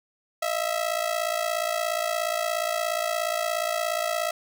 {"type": "ring-modulated tone", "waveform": "sawtooth", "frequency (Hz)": 654, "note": "E5", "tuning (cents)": -14, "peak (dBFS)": -18, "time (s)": [0.42, 4.31], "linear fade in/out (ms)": 5, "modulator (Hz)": 28.5, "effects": []}